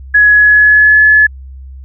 sine tone with pitch glide, 1682 to 1714.4 Hz, G#6 to A6, +22 to -45 cents, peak -3 dBFS, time 0.14-1.27 s, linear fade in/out 10 ms, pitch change +33 cents, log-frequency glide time 0.29-1.01 s, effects added 66 Hz sine -27 dBFS peak until 1.84 s

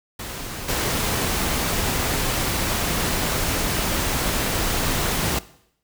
pink noise with level steps, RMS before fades -32 / -23 dBFS, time 0.19-5.39 s, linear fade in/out 5 ms, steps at 0.68 s, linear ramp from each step 10 ms, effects noise-tail reverb RT60 0.7 s tail -18 dB re dry

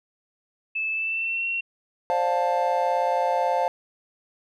sine tone with pitch glide, 2621 to 2728 Hz, E7 to F7, -11 to -41 cents, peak -24 dBFS, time 0.75-1.61 s, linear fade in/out 10 ms, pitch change +70 cents, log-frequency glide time 0.91-1.46 s
triangle chord, D minor seventh, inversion third, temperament just, 528.6 / 587.3 / 704.8 / 881 Hz, C5 / D5 / F5 / A5, +18 / 0 / +16 / +2 cents, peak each -24 / -29 / -23 / -23 dBFS, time 2.1-3.68 s, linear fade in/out 0 ms
effects none

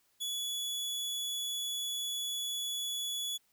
sawtooth tone, 3406 Hz, G#7, 43 cents sharp, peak -31 dBFS, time 0.2-3.38 s, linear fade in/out 20 ms, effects white hiss -72 dBFS RMS until 3.52 s

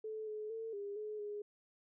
sine tone with pitch steps, 435.3 / 427.3 / 449.6 / 404.4 / 425.4 / 414.6 Hz, A4 / G#4 / A4 / G#4 / G#4 / G#4, -19 / +49 / +37 / -46 / +42 / -3 cents, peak -40 dBFS, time 0.04-1.42 s, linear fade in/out 5 ms, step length 230 ms, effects none

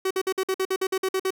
45% pulse tone bursts, 378.9 Hz, F#4, 41 cents sharp, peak -22 dBFS, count 12, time 0.05-1.306 s, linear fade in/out 5 ms, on 57 ms, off 52 ms, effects none

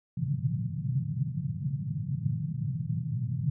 white band-pass noise, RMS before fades -31 dBFS, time 0.17-3.5 s, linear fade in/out 5 ms, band 110 to 160 Hz, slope 48 dB/octave, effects none

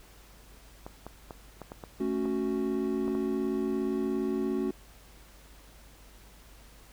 clicks, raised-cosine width 1 ms, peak -26 dBFS, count 9, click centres 0.865 / 1.066 / 1.308 / 1.617 / 1.719 / 1.838 / 2.256 / 3.08 / 3.151 s
triangle chord, F# minor, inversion first, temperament equal, 220 / 277.2 / 370 Hz, A3 / C#4 / F#4, 0 / 0 / 0 cents, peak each -31 / -30 / -29 dBFS, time 2-4.71 s, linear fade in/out 5 ms
effects added 50 Hz sine -54 dBFS peak until 6.92 s + pink hiss -56 dBFS RMS until 6.92 s

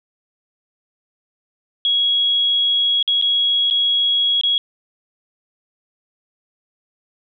sine tone with dropouts, 3322 Hz, G#7, in tune, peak -14 dBFS, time 1.85-4.58 s, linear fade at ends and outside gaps 1 ms, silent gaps 3.027-3.077 / 3.214-3.223 / 3.701-3.709 / 4.412-4.435 s, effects none

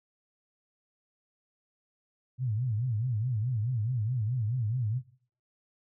sine tone with vibrato, 116.54 Hz, A#2, in tune, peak -27 dBFS, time 2.38-5.02 s, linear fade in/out 50 ms, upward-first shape sine, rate 4.7 Hz, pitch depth 200 cents each way, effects noise-tail reverb RT60 0.5 s tail -19 dB re dry

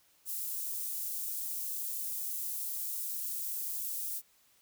white high-pass noise, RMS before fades -37 dBFS, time 0.25-4.22 s, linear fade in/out 50 ms, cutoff 10000 Hz, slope 12 dB/octave, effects white hiss -67 dBFS RMS until 4.61 s

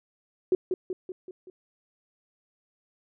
sine tone with echo, 368.9 Hz, F#4, 5 cents flat, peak -18 dBFS, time 0.52-0.55 s, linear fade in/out 2 ms, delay 190 ms, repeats 5, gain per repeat -5 dB, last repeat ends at 1.5 s, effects none

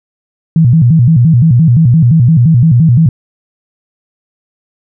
sine tone with vibrato, 140.1 Hz, C#3, 19 cents sharp, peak -3 dBFS, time 0.56-3.09 s, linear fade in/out 2 ms, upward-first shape square, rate 5.8 Hz, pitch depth 260 cents each way, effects none

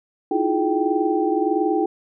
sine tone cluster, 312.2 / 332 / 353.5 / 420.8 / 781 Hz, D#4 / E4 / F4 / G#4 / G5, +6 / +12 / +21 / +23 / -7 cents, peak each -24 dBFS, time 0.31-1.86 s, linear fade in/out 5 ms, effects none

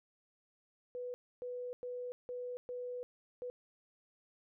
sine tone bursts at uneven times, 493.9 Hz, B4, in tune, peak -39 dBFS, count 6, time 0.95-1.14 / 1.42-1.73 / 1.83-2.12 / 2.29-2.57 / 2.69-3.03 / 3.42-3.5 s, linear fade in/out 0 ms, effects none

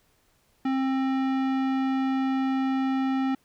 sine tone with tanh clipping, 265.4 Hz, C4, 25 cents sharp, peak -25 dBFS, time 0.65-3.35 s, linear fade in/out 5 ms, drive 18 dB, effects pink hiss -66 dBFS RMS until 3.44 s

